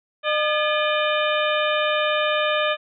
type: harmonic tone with a mistuned harmonic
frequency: 606 Hz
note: D#5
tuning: 46 cents flat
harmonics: 1 / 2 / 3 / 4 / 5 / 6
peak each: -22 / -25 / -27 / -28 / -29 / -30 dBFS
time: 0.23-2.77 s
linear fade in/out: 50 ms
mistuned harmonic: 3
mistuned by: -100 cents
effects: none